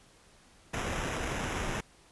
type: noise with sample-and-hold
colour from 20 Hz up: pink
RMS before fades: -34 dBFS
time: 0.73-1.81 s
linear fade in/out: 10 ms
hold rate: 4410 Hz
effects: pink hiss -60 dBFS RMS until 2.11 s + resampled to 24000 Hz